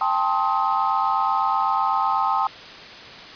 sine chord, A half-diminished seventh, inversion third, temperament just, 792 / 880 / 1056 / 1267.2 Hz, G5 / A5 / C6 / Eb6, +18 / 0 / +16 / +31 cents, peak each -24 dBFS, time 0.01-2.47 s, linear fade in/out 2 ms, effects white hiss -39 dBFS RMS until 3.35 s + resampled to 11025 Hz

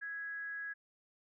sine tone with frequency modulation, 1661.2 Hz, G#6, in tune, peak -39 dBFS, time 0.01-0.74 s, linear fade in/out 20 ms, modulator 332 Hz, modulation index 0.21, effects none

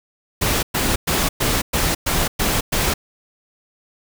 pink noise bursts, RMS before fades -19 dBFS, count 8, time 0.41-2.94 s, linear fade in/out 10 ms, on 220 ms, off 110 ms, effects none

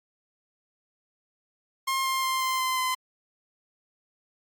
sawtooth tone with pitch steps, 1066 / 1058 / 1050.1 / 1042.3 / 1034.5 / 1026.7 Hz, C6 / C6 / C6 / C6 / C6 / C6, +32 / +19 / +6 / -7 / -20 / -33 cents, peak -21 dBFS, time 1.87-2.95 s, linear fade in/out 10 ms, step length 180 ms, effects AAC 64 kbps

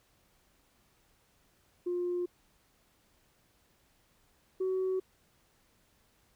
sine tone pair in turn, 354.3 / 375.4 Hz, F4 / F#4, +25 / +25 cents, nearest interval minor second, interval 100 cents, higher second, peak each -29 / -27 dBFS, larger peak second, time 1.86-2.26 / 4.6-5 s, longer neither, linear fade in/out 10 ms, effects tanh soft clip ceiling -26 dBFS + pink hiss -69 dBFS RMS until 6.35 s

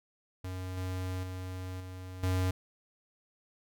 square tone with level steps, 92.4 Hz, F#2, 2 cents flat, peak -37 / -34 / -38 / -42 / -28 dBFS, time 0.44-2.51 s, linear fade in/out 5 ms, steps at 0.77 / 1.23 / 1.8 / 2.23 s, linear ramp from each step 5 ms, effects none

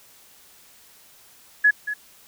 sine tone with echo, 1691 Hz, G#6, 31 cents sharp, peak -12 dBFS, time 1.64-1.71 s, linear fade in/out 10 ms, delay 230 ms, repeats 1, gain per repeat -12 dB, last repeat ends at 1.94 s, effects white hiss -52 dBFS RMS until 2.27 s

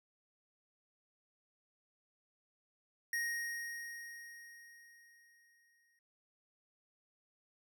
square tone with exponential decay, 1871 Hz, A#6, 6 cents sharp, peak -34 dBFS, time 3.13-5.99 s, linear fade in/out 2 ms, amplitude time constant 620 ms, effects none

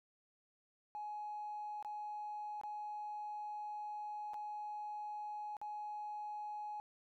triangle tone with dropouts, 840 Hz, G#5, 19 cents sharp, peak -38 dBFS, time 0.95-6.8 s, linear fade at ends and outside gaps 0 ms, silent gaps 1.826-1.848 / 2.613-2.635 / 4.335-4.342 / 5.568-5.615 s, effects tanh soft clip ceiling -39 dBFS

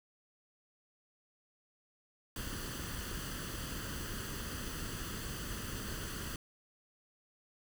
pink noise with comb filter, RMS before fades -41 dBFS, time 2.36-6.36 s, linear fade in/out 2 ms, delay 0.65 ms, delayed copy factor +0.65, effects none

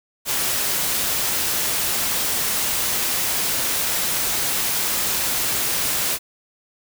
white noise, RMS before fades -22 dBFS, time 0.25-6.19 s, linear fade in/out 50 ms, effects none

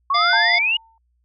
sine exponential sweep, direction up, 1078 to 2926 Hz, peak -16 dBFS, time 0.1-0.77 s, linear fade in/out 5 ms
harmonic tone, 698.5 Hz, F5, in tune, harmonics 1 / 3 / 5 / 7, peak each -23 / -23 / -23 / -23 dBFS, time 0.14-0.59 s, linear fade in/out 10 ms
sine tone with exponential decay, 901 Hz, A5, 41 cents sharp, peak -17 dBFS, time 0.33-0.98 s, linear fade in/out 2 ms, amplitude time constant 140 ms
effects added 60 Hz sine -62 dBFS peak until 1.24 s

